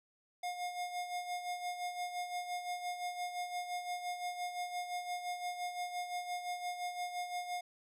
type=tone with tremolo; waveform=square; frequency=714 Hz; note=F5; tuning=38 cents sharp; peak=-36 dBFS; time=0.43-7.61 s; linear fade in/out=5 ms; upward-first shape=sine; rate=5.8 Hz; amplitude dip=60%; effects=low-pass 12000 Hz 12 dB/octave